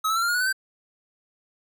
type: tone with pitch steps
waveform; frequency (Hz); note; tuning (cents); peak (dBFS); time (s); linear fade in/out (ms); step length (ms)
square; 1280 / 1316 / 1353 / 1391 / 1430.1 / 1470.3 / 1511.7 / 1554.2; D#6 / E6 / E6 / F6 / F6 / F#6 / F#6 / G6; +49 / -3 / +45 / -7 / +41 / -11 / +37 / -15; -22; 0.04-0.528; 10; 61
effects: none